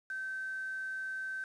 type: tone with quantisation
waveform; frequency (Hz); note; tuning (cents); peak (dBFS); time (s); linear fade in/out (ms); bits
sine; 1544; G6; -27; -36; 0.1-1.44; 2; 8
effects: low-pass 6000 Hz 12 dB/octave